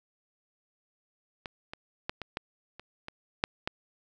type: clicks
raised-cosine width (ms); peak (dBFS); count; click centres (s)
0.3; -21 / -23 / -15 / -21 / -16 / -28 / -23 / -8 / -14; 9; 1.458 / 1.735 / 2.095 / 2.217 / 2.371 / 2.796 / 3.084 / 3.439 / 3.675
effects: none